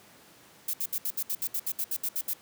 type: noise bursts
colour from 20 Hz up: violet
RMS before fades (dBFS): -30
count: 14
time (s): 0.68-2.335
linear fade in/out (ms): 5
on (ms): 56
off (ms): 67
effects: pink hiss -55 dBFS RMS until 2.41 s + high-pass 150 Hz 12 dB/octave